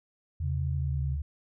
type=tone with pitch glide; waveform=sine; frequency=82.7 to 73.25 Hz; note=E2 to D2; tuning=+6 to -4 cents; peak=-29 dBFS; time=0.4-1.22 s; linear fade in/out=5 ms; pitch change=-210 cents; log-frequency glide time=0.71-1.03 s
type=tone with vibrato; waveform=sine; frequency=135.2 Hz; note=C#3; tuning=43 cents flat; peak=-30 dBFS; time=0.41-1.18 s; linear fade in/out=50 ms; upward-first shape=sine; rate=9.6 Hz; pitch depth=46 cents each way
effects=none